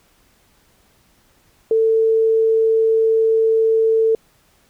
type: tone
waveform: sine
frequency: 446.3 Hz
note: A4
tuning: 25 cents sharp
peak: -12 dBFS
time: 1.71-4.15 s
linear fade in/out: 2 ms
effects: pink hiss -57 dBFS RMS until 4.69 s